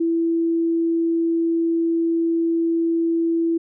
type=tone; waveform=sine; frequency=332.3 Hz; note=E4; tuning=14 cents sharp; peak=-17 dBFS; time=0-3.58 s; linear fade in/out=10 ms; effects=none

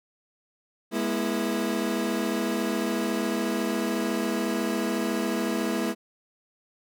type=chord; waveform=30% pulse; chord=E major; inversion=first; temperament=equal with one note detuned; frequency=207.7 / 241.7 / 329.6 Hz; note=G#3 / B3 / E4; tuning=0 / -37 / 0 cents; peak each=-27 dBFS; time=0.91-5.95 s; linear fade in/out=50 ms; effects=none

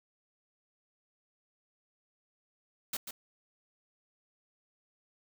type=noise with echo; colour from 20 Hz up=white; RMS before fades=-35 dBFS; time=2.93-2.97 s; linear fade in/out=5 ms; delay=140 ms; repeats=1; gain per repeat=-7 dB; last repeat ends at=3.11 s; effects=none

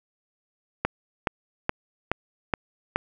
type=click train; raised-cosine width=0.5 ms; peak=-7 dBFS; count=6; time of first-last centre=0.85-2.96 s; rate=2.37 Hz; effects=none

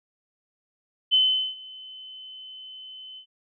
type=tone with ADSR envelope; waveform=sine; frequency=3044 Hz; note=F#7; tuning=48 cents sharp; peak=-15 dBFS; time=1.11-3.26 s; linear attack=28 ms; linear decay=410 ms; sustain=-24 dB; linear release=83 ms; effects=none

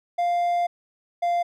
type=tone pair in turn; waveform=triangle; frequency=698.5 / 695.2 Hz; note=F5 / F5; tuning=0 / -8 cents; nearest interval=unison; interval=8 cents; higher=first; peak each=-18 dBFS; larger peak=neither; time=0.18-0.67 / 1.22-1.43 s; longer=first; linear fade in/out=10 ms; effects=none

